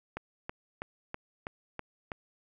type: click train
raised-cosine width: 0.5 ms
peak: -21 dBFS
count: 7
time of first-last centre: 0.17-2.118 s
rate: 3.08 Hz
effects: none